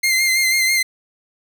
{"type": "tone with vibrato", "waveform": "sawtooth", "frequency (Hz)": 2093, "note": "C7", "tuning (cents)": 0, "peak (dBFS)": -11, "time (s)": [0.03, 0.83], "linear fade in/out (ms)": 10, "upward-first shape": "sine", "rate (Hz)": 6.1, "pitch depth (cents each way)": 32, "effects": []}